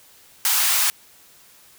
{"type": "high-pass noise", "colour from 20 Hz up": "white", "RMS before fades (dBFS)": -19, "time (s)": [0.45, 0.9], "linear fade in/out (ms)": 0, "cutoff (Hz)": 820, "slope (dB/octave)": 24, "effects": ["white hiss -51 dBFS RMS until 1.78 s"]}